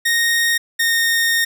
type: tone pair in turn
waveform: sawtooth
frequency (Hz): 1859 / 1844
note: A#6 / A#6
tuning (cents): -5 / -19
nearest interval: unison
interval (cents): 14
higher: first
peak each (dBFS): -11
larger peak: neither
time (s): 0.05-0.58 / 0.79-1.45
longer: second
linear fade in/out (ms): 10
effects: none